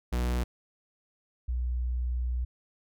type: tone pair in turn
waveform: 45% pulse / sine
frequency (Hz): 60.9 / 61.29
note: B1 / B1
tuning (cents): -24 / -13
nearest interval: unison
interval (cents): 11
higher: second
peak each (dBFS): -26 / -27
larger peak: first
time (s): 0.12-0.44 / 1.48-2.45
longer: second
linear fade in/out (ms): 10
effects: none